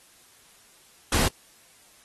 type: noise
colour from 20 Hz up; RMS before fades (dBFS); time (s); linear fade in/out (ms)
pink; -23; 1.12-1.28; 5
effects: white hiss -56 dBFS RMS until 2.04 s + AAC 32 kbps